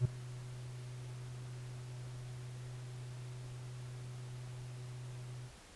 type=tone with ADSR envelope; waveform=triangle; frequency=124 Hz; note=B2; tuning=7 cents sharp; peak=-22 dBFS; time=0-5.52 s; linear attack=51 ms; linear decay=6 ms; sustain=-20 dB; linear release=77 ms; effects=pink hiss -57 dBFS RMS until 5.75 s + resampled to 24000 Hz